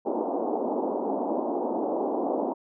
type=band-pass noise; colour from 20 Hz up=pink; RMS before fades=-28 dBFS; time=0.05-2.54 s; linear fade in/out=20 ms; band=240 to 900 Hz; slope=48 dB/octave; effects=none